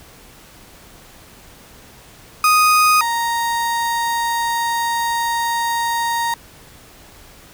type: tone pair in turn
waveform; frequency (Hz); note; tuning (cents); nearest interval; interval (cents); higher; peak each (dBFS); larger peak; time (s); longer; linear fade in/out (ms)
35% pulse; 1244.5 / 932.3; D#6 / A#5; 0 / 0; perfect fourth; 500; first; -9 / -16; first; 2.44-3.01 / 3.01-6.34; second; 2
effects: pink hiss -44 dBFS RMS until 7.53 s